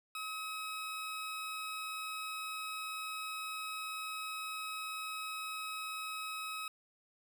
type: tone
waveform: 20% pulse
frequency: 1277 Hz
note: D#6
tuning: 45 cents sharp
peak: -34 dBFS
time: 0.15-6.68 s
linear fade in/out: 2 ms
effects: none